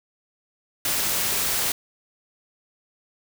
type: noise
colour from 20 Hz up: white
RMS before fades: -24 dBFS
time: 0.85-1.72 s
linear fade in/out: 2 ms
effects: none